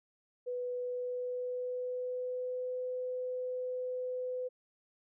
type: tone with pitch glide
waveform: sine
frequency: 494.4 to 504.2 Hz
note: B4 to B4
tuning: +2 to +36 cents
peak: -34 dBFS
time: 0.46-4.49 s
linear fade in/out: 20 ms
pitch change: +34 cents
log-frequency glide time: 0.75-2.78 s
effects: none